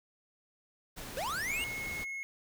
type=noise; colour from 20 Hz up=pink; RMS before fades=-44 dBFS; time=0.96-2.05 s; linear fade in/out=20 ms
type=linear sweep; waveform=square; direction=up; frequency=482.9 to 2921 Hz; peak=-34 dBFS; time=1.17-1.64 s; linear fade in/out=0 ms
type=tone; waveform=triangle; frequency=2173 Hz; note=C#7; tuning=35 cents flat; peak=-35 dBFS; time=1.5-2.23 s; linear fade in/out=0 ms
effects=none